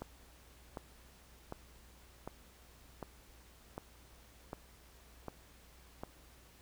click train, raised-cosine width 1 ms, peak -27 dBFS, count 9, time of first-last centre 0.02-6.035 s, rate 1.33 Hz, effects added 60 Hz sine -61 dBFS peak until 6.61 s + pink hiss -62 dBFS RMS until 6.61 s

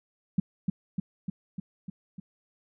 sine tone with echo, 185 Hz, F#3, in tune, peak -18 dBFS, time 0.38-0.4 s, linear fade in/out 5 ms, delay 300 ms, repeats 6, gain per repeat -3 dB, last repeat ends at 2.2 s, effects none

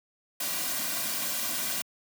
white noise with comb filter, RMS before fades -31 dBFS, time 0.4-1.82 s, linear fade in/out 5 ms, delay 2.3 ms, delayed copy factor -0.7, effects high-pass 150 Hz 12 dB/octave

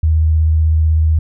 sine tone with vibrato, 79 Hz, D#2, 27 cents sharp, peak -9 dBFS, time 0.03-1.19 s, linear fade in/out 5 ms, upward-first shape sine, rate 16 Hz, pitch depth 20 cents each way, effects none

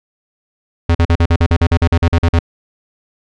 square tone bursts, 84.5 Hz, E2, 43 cents sharp, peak -9 dBFS, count 15, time 0.89-2.391 s, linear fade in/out 5 ms, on 59 ms, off 44 ms, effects low-pass 4000 Hz 12 dB/octave

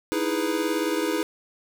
square chord, E major seventh, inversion third, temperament equal, 311.1 / 329.6 / 415.3 / 493.9 Hz, D#4 / E4 / G#4 / B4, 0 / 0 / 0 / 0 cents, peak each -29 / -29 / -30 / -31 dBFS, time 0.12-1.23 s, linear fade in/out 0 ms, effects none

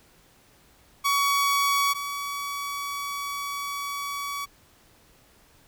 sawtooth tone pair in turn, 1127 / 1134.2 Hz, C#6 / C#6, +28 / +39 cents, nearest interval unison, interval 11 cents, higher second, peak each -17 / -26 dBFS, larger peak first, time 1.04-1.94 / 1.94-4.46 s, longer second, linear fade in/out 20 ms, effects pink hiss -58 dBFS RMS until 5.67 s

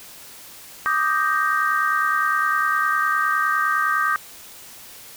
sine chord, Eb major seventh, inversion third, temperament equal, 1174.7 / 1244.5 / 1568 / 1864.7 Hz, D6 / Eb6 / G6 / Bb6, 0 / 0 / 0 / 0 cents, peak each -24 / -22 / -22 / -27 dBFS, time 0.86-4.16 s, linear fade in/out 0 ms, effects white hiss -42 dBFS RMS until 5.16 s

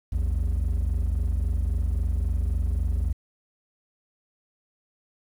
triangle tone pair together, 57.28 / 81 Hz, A#1 / E2, -30 / -30 cents, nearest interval tritone, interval 600 cents, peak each -21 / -23 dBFS, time 0.12-3.13 s, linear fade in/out 10 ms, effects tanh soft clip ceiling -17 dBFS + 9-bit

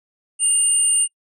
sine tone pair together, 2823 / 8962 Hz, F7 / C#9, +18 / +18 cents, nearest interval octave + minor sixth, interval 2000 cents, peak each -25 / -13 dBFS, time 0.39-1.08 s, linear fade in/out 50 ms, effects noise-tail reverb RT60 0.1 s tail -26 dB re dry + tanh soft clip ceiling -10 dBFS

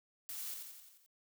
blue noise with echo, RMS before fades -44 dBFS, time 0.29-0.54 s, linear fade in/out 0 ms, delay 87 ms, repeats 6, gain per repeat -4 dB, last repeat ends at 1.062 s, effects none

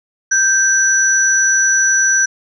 sine tone pair together, 1568 / 5909 Hz, G6 / F#8, 0 / -3 cents, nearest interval octave + major seventh, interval 2297 cents, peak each -13 dBFS, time 0.31-2.26 s, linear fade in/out 10 ms, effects none

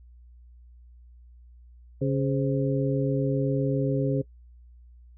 harmonic tone with a mistuned harmonic, 138.59 Hz, C#3, in tune, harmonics 1 / 2 / 3 / 4, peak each -25 / -28 / -30 / -31 dBFS, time 2.01-4.22 s, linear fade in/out 10 ms, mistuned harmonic 4, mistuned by -100 cents, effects noise-tail reverb RT60 0.1 s tail -21 dB re dry + added 60 Hz sine -48 dBFS peak until 5.17 s

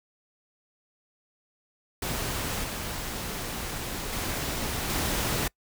pink noise with level steps, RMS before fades -31 / -34 / -31 / -28 dBFS, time 2.02-5.48 s, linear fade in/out 5 ms, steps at 2.63 / 4.12 / 4.89 s, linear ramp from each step 10 ms, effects noise-tail reverb RT60 0.1 s tail -25 dB re dry

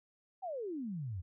sine exponential sweep, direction down, 796 to 82.41 Hz, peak -37 dBFS, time 0.42-1.22 s, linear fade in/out 20 ms, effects none

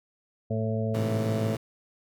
harmonic tone, 110.6 Hz, A2, 9 cents sharp, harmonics 1 / 2 / 4 / 5 / 6, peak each -28 / -31 / -34 / -35 / -36 dBFS, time 0.5-1.56 s, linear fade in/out 10 ms
20% pulse chord, Ab augmented, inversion none, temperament equal, 103.83 / 130.81 / 164.81 Hz, Ab2 / C3 / E3, 0 / 0 / 0 cents, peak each -31 dBFS, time 0.94-1.57 s, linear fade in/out 5 ms
effects none

